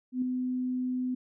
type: tone with ADSR envelope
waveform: sine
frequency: 253 Hz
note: B3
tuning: 42 cents sharp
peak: -24 dBFS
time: 0.12-1.15 s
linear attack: 100 ms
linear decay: 3 ms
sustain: -4 dB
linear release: 9 ms
effects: none